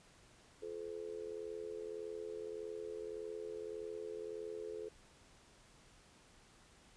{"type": "tone with amplitude modulation", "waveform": "sine", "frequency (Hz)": 431.4, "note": "A4", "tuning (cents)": -34, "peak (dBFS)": -38, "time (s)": [0.62, 4.89], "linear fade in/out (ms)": 10, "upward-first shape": "sine", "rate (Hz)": 81.7, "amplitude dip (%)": 90, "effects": ["pink hiss -64 dBFS RMS until 6.96 s", "resampled to 22050 Hz"]}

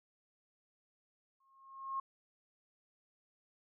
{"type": "tone with exponential growth", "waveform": "sine", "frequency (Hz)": 1078, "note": "C#6", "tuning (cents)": -49, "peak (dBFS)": -33, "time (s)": [1.4, 2], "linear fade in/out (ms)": 5, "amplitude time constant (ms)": 130, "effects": []}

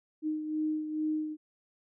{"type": "beating tone pair", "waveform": "sine", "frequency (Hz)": [308.6, 310.9], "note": ["D#4", "D#4"], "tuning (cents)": [-14, -1], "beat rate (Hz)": 2.3, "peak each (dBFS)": [-30, -38], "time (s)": [0.22, 1.37], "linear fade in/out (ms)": 50, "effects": []}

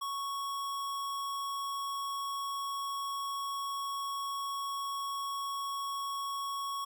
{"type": "tone", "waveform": "square", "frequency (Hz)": 1108.7, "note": "C#6", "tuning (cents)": 0, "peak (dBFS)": -35, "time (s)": [0.01, 6.85], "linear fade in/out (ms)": 10, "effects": []}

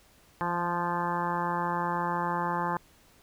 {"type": "harmonic tone with a mistuned harmonic", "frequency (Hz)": 174, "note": "F3", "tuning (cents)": -6, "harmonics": [1, 2, 3, 4, 5, 6, 7, 8, 9, 10], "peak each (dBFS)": [-35, -38, -39, -42, -31, -33, -38, -45, -40, -43], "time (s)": [0.41, 2.77], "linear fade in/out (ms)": 0, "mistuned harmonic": 1, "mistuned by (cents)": -22, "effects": ["pink hiss -60 dBFS RMS until 3.22 s"]}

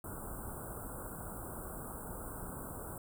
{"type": "band-stop noise", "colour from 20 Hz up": "pink", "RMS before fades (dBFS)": -44, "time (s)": [0.04, 2.98], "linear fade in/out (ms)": 2, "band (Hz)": [1500, 7900], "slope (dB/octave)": 96, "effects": []}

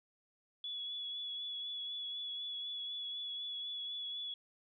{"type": "tone with vibrato", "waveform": "sine", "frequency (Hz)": 3399, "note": "G#7", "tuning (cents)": 39, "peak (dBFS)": -39, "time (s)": [0.64, 4.34], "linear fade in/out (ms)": 2, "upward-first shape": "sine", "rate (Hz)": 4, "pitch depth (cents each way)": 20, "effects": []}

